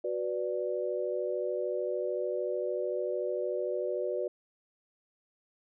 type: chord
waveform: sine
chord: B minor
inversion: second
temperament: equal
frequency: 370 / 493.9 / 587.3 Hz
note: F#4 / B4 / D5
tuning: 0 / 0 / 0 cents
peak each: -34 dBFS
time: 0.04-4.28 s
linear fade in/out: 5 ms
effects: none